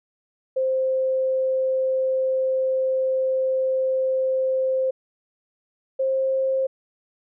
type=tone pair in turn; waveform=sine; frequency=523.3 / 530.3 Hz; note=C5 / C5; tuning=0 / +23 cents; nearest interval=unison; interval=23 cents; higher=second; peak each=-19 dBFS; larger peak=neither; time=0.56-4.91 / 5.99-6.67 s; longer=first; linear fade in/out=10 ms; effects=none